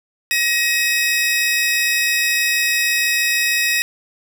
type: tone pair together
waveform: sawtooth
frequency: 1893.7 / 2547 Hz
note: A#6 / D#7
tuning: +27 / +40 cents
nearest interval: perfect fourth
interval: 513 cents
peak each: -15 dBFS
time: 0.31-3.82 s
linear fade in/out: 0 ms
effects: none